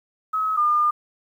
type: tone pair in turn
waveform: sine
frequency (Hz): 1280 / 1208.2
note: D#6 / D6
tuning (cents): +49 / +49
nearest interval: minor second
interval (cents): 100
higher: first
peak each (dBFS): -20 / -16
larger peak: second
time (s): 0.33-0.57 / 0.57-0.91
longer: second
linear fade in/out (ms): 10
effects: 9-bit